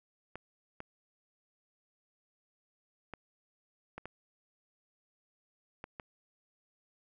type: clicks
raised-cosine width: 0.5 ms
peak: -27 dBFS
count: 7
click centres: 0.356 / 0.804 / 3.137 / 3.98 / 4.056 / 5.841 / 5.998 s
effects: none